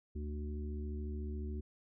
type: harmonic tone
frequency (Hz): 74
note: D2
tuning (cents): +14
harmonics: 1 / 3 / 4 / 5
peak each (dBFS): -38 / -46 / -53 / -49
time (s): 0.15-1.61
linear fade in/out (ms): 10
effects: none